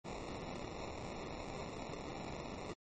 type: noise with sample-and-hold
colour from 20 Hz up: white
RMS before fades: -45 dBFS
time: 0.04-2.74 s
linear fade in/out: 20 ms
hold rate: 1575 Hz
effects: MP3 32 kbps